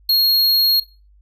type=tone; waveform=square; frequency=4280 Hz; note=C8; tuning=38 cents sharp; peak=-13 dBFS; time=0.09-0.8 s; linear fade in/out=5 ms; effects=noise-tail reverb RT60 0.3 s tail -18 dB re dry + added 50 Hz sine -48 dBFS peak until 1.21 s